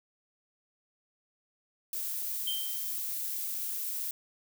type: noise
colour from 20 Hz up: violet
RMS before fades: -35 dBFS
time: 1.93-4.11 s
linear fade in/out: 2 ms
type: tone with exponential decay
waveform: triangle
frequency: 3135 Hz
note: G7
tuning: 1 cent flat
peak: -28 dBFS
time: 2.47-3.03 s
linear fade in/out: 5 ms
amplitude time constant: 120 ms
effects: none